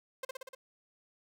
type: tone with echo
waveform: sawtooth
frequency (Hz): 523.3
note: C5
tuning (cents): 0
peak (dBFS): -32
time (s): 0.23-0.25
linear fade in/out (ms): 5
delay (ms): 60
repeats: 5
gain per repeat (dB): -2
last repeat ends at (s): 0.55
effects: none